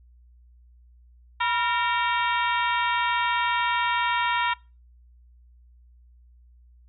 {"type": "harmonic tone with a mistuned harmonic", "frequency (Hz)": 460.5, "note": "A#4", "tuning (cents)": -21, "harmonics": [2, 3, 4, 5, 6, 7, 8], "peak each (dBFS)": [-24, -28, -30, -32, -34, -35, -36], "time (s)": [1.4, 4.54], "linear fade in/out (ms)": 10, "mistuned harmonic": 2, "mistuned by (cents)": 86, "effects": ["noise-tail reverb RT60 0.3 s tail -24 dB re dry", "added 60 Hz sine -51 dBFS peak until 6.88 s"]}